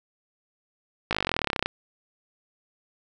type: slowing click train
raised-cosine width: 0.3 ms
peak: -8 dBFS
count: 23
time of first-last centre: 1.11-1.66 s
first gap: 18 ms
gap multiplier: 1.03
effects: none